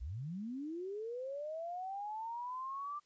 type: linear sweep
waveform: sine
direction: up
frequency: 51.1 to 1188 Hz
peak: -39 dBFS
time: 0-3 s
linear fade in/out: 20 ms
effects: white hiss -74 dBFS RMS until 3.05 s + resampled to 16000 Hz